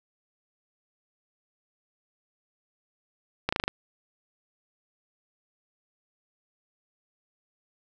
slowing click train, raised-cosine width 0.3 ms, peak -9 dBFS, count 6, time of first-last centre 3.49-3.68 s, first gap 35 ms, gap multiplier 1.04, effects none

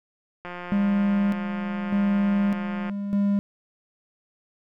click train, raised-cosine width 0.5 ms, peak -21 dBFS, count 434, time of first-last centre 0.45-2.896 s, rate 177 Hz
triangle tone with tremolo, 201.3 Hz, G3, 46 cents sharp, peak -17 dBFS, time 0.72-3.39 s, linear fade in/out 0 ms, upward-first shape square, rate 0.83 Hz, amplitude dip 60%
effects none

